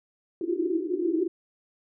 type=band-pass noise; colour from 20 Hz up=white; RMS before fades=-27 dBFS; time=0.41-1.28 s; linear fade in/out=2 ms; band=320 to 370 Hz; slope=96 dB/octave; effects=none